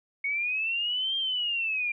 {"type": "linear two-way sweep", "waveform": "sine", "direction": "up then down", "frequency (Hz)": [2205, 3200, 2372], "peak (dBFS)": -26, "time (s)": [0.24, 1.92], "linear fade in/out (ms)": 5, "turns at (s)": 1.16, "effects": []}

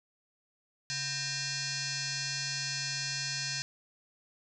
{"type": "tone with frequency modulation", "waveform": "sine", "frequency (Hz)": 138.59, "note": "C#3", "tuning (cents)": 0, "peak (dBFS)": -32, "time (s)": [0.9, 3.62], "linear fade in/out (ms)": 0, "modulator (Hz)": 854, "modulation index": 7.2, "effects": []}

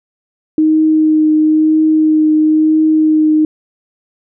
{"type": "tone with vibrato", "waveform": "sine", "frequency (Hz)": 311.1, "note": "D#4", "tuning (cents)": 0, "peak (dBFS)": -7, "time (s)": [0.58, 3.45], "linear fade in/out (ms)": 2, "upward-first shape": "triangle", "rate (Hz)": 1, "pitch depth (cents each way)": 15, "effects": []}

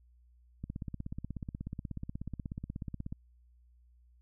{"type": "click train", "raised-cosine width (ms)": 5, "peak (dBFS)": -26, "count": 42, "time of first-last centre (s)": [0.64, 3.125], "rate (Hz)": 16.5, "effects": ["added 60 Hz sine -60 dBFS peak until 4.21 s"]}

